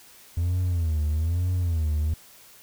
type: tone with vibrato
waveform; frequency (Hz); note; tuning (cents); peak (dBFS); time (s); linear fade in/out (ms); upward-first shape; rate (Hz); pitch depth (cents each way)
triangle; 82.9; E2; +10; -19; 0.37-2.14; 5; sine; 1.1; 160
effects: tanh soft clip ceiling -15 dBFS + white hiss -51 dBFS RMS until 2.62 s